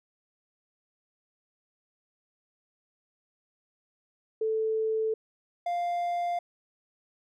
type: tone pair in turn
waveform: sine / triangle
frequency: 440 / 698.5 Hz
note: A4 / F5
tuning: 0 / 0 cents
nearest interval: minor sixth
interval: 800 cents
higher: second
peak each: -25 / -25 dBFS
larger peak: neither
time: 4.41-5.14 / 5.66-6.39 s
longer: neither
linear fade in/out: 5 ms
effects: none